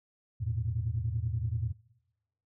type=chord; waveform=sine; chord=E suspended fourth; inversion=none; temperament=equal with one note detuned; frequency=82.41 / 110 / 120.44 Hz; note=E2 / A2 / B2; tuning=0 / 0 / -43 cents; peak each=-35 / -31 / -34 dBFS; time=0.4-1.73 s; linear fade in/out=20 ms; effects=noise-tail reverb RT60 1.0 s tail -23 dB re dry + tanh soft clip ceiling -20 dBFS